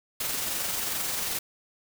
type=noise with amplitude modulation; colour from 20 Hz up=white; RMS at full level=-29 dBFS; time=0.2-1.39 s; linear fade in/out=5 ms; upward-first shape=sine; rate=22.6 Hz; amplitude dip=30%; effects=none